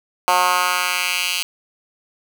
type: tone with high-pass filter sweep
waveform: 10% pulse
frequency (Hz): 180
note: F#3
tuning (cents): -47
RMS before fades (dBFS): -19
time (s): 0.28-1.43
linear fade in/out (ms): 0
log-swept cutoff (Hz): 860 to 3200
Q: 1.8
effects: none